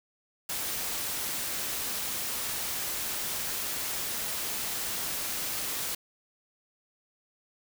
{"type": "noise", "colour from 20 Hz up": "white", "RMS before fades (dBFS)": -33, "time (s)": [0.49, 5.95], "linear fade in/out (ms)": 5, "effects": []}